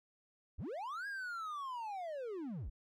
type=linear two-way sweep; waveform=triangle; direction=up then down; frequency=32.7 to 1661.2 to 32.7 Hz; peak=-38 dBFS; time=0.58-2.7 s; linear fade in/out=10 ms; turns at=1.07 s; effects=none